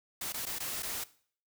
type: noise with dropouts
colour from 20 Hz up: white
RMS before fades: -37 dBFS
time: 0.21-1.04 s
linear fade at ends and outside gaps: 5 ms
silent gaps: 0.324-0.341 / 0.455-0.465 / 0.587-0.601 / 0.824-0.83 s
effects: noise-tail reverb RT60 0.5 s tail -18 dB re dry